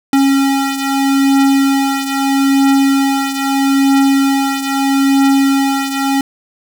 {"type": "beating tone pair", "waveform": "square", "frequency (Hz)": [273.4, 274.18], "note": ["C#4", "C#4"], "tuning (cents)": [-24, -19], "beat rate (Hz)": 0.78, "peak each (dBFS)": [-12, -17], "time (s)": [0.13, 6.21], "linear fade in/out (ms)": 2, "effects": []}